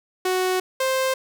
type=tone pair in turn; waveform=sawtooth; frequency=370 / 524.7 Hz; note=F#4 / C5; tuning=0 / +5 cents; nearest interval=tritone; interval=605 cents; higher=second; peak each=-16 dBFS; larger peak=neither; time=0.25-0.6 / 0.8-1.14 s; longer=first; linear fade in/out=5 ms; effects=none